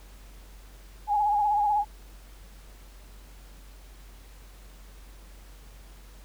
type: tone with vibrato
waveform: sine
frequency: 830.6 Hz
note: G#5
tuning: in tune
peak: -21 dBFS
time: 1.07-1.85 s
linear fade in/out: 50 ms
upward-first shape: sine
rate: 16 Hz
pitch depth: 48 cents each way
effects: added 47 Hz sine -46 dBFS peak until 6.24 s + pink hiss -55 dBFS RMS until 6.24 s